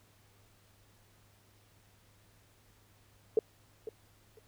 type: tone with echo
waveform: sine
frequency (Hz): 440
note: A4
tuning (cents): 0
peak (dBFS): -21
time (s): 3.37-3.39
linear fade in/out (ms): 2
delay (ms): 500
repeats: 2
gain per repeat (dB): -15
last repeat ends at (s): 4.39
effects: added 102 Hz sine -66 dBFS peak until 4.47 s + pink hiss -66 dBFS RMS until 4.47 s